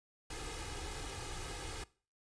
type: noise with comb filter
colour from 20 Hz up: pink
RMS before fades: -43 dBFS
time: 0.3-1.84 s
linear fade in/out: 5 ms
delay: 2.4 ms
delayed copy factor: +0.7
effects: noise-tail reverb RT60 0.4 s tail -21 dB re dry + resampled to 22050 Hz